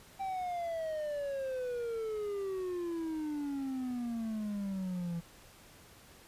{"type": "exponential sweep", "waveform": "triangle", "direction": "down", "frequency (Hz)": [784, 166.7], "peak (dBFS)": -32, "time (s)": [0.19, 5.21], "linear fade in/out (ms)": 20, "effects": ["pink hiss -57 dBFS RMS until 6.27 s", "resampled to 32000 Hz"]}